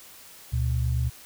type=tone pair together; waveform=sine; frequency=71.77 / 120.7 Hz; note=D2 / B2; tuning=-39 / -39 cents; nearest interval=major sixth; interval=900 cents; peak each=-25 dBFS; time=0.52-1.1 s; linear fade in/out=20 ms; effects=white hiss -48 dBFS RMS until 1.25 s